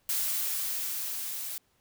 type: noise with level ramp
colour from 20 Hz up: blue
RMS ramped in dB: -29 to -37 dBFS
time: 0.09-1.58 s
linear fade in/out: 2 ms
effects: pink hiss -70 dBFS RMS until 1.8 s